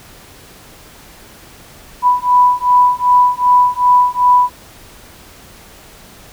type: beating tone pair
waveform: sine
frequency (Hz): 987.8 / 990.4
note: B5 / B5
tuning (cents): 0 / +5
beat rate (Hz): 2.6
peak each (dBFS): -11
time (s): 2.02-4.5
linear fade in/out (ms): 50
effects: pink hiss -40 dBFS RMS until 6.32 s